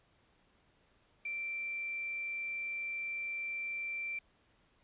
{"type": "tone with quantisation", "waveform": "sine", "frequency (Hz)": 2349, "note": "D7", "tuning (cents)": 0, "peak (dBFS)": -36, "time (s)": [1.25, 4.19], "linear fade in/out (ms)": 5, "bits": 9, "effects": ["pink hiss -70 dBFS RMS until 4.83 s", "resampled to 8000 Hz"]}